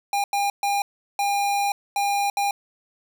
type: tone bursts at uneven times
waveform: square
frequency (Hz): 806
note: G5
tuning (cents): +48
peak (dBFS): -21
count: 6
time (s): 0.13-0.24 / 0.33-0.5 / 0.63-0.82 / 1.19-1.72 / 1.96-2.3 / 2.37-2.51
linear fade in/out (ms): 2
effects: none